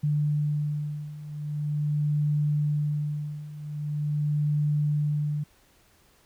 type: beating tone pair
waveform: sine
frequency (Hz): 148.2 / 148.63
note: D3 / D3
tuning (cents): +16 / +21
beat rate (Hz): 0.43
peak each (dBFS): -29 / -26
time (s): 0.03-5.44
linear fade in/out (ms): 10
effects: pink hiss -61 dBFS RMS until 6.25 s